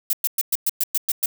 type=noise bursts; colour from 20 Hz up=violet; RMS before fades=-20 dBFS; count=9; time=0.1-1.259 s; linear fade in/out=2 ms; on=31 ms; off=110 ms; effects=none